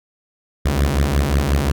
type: beating tone pair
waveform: sawtooth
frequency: 67.3 / 72.9 Hz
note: C2 / D2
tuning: +49 / -12 cents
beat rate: 5.6 Hz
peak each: -14 dBFS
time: 0.65-1.72 s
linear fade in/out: 10 ms
effects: none